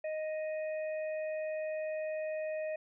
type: harmonic tone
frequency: 622.3 Hz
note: D#5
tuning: in tune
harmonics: 1 / 3 / 4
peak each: -34 / -49 / -49 dBFS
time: 0.04-2.76 s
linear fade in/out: 5 ms
effects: none